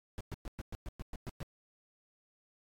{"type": "noise bursts", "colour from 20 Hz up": "brown", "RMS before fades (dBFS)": -40, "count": 10, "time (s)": [0.18, 1.43], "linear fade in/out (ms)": 0, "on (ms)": 26, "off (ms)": 110, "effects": ["AAC 48 kbps"]}